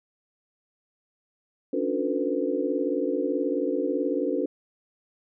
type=tone cluster; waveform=sine; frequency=278 / 296.4 / 361.1 / 451.5 / 505 Hz; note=C#4 / D4 / F#4 / A4 / B4; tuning=+5 / +16 / -42 / +45 / +39 cents; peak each=-30 dBFS; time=1.73-4.46 s; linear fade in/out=5 ms; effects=none